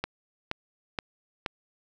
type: click train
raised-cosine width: 0.3 ms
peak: -13 dBFS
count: 4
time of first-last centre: 0.04-1.462 s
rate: 2.11 Hz
effects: none